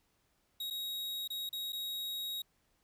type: tone with dropouts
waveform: 45% pulse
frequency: 3792 Hz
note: A#7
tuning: 29 cents sharp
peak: -37 dBFS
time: 0.6-2.42 s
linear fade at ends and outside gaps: 5 ms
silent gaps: 0.702-0.707 / 1.277-1.302 / 1.492-1.528 / 1.723-1.729 s
effects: pink hiss -75 dBFS RMS until 2.83 s